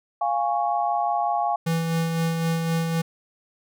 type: chord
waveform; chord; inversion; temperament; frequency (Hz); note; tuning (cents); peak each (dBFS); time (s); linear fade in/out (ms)
sine; Db major; first; equal with one note detuned; 698.5 / 823.9 / 1108.7; F5 / Ab5 / Db6; 0 / -14 / 0; -24 / -24 / -29; 0.21-1.56; 5
type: tone with tremolo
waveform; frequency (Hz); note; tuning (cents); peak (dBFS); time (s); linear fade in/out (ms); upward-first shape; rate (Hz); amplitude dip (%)
square; 164.81; E3; 0; -21; 1.66-3.02; 10; sine; 3.9; 35
effects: none